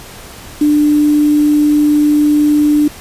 sine tone with quantisation, 296.9 Hz, D4, 19 cents sharp, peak -7 dBFS, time 0.61-2.88 s, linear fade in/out 5 ms, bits 5, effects pink hiss -33 dBFS RMS until 3 s + resampled to 32000 Hz

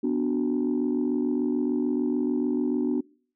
sine chord, B minor, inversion none, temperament equal, 246.9 / 293.7 / 370 Hz, B3 / D4 / F#4, 0 / 0 / 0 cents, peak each -25 / -25 / -28 dBFS, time 0.03-3.01 s, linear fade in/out 10 ms, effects noise-tail reverb RT60 0.5 s tail -25 dB re dry + tanh soft clip ceiling -17 dBFS

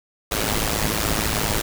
pink noise with amplitude modulation, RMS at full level -19 dBFS, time 0.31-1.62 s, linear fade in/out 10 ms, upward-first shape sine, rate 107 Hz, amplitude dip 80%, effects none

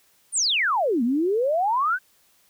sine exponential two-way sweep, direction down then up, 9740 to 225.2 to 1580 Hz, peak -19 dBFS, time 0.32-1.99 s, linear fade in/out 50 ms, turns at 1.03 s, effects white hiss -61 dBFS RMS until 2.49 s

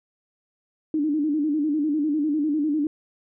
sine tone with vibrato, 300 Hz, D4, 37 cents sharp, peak -20 dBFS, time 0.94-2.87 s, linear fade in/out 2 ms, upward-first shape square, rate 10 Hz, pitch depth 73 cents each way, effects none

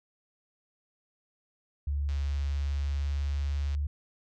sine tone with pitch glide, 71.6 to 72.52 Hz, D2 to D2, -43 to -21 cents, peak -27 dBFS, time 1.87-3.87 s, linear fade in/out 5 ms, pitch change +22 cents, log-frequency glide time 2.54-3.74 s
click train, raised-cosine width 0.2 ms, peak -32 dBFS, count 230, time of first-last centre 2.09-3.749 s, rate 138 Hz
effects none

